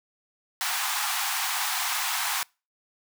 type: high-pass noise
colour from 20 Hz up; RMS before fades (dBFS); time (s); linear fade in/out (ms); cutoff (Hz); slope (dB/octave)
pink; -28; 0.61-2.43; 0; 740; 96
effects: noise-tail reverb RT60 0.3 s tail -26 dB re dry